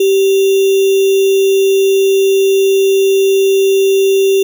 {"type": "tone with sample-and-hold", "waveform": "sine", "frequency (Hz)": 388.6, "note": "G4", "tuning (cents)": -15, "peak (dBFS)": -7, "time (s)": [0, 4.43], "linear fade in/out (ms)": 5, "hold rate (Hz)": 3150, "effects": []}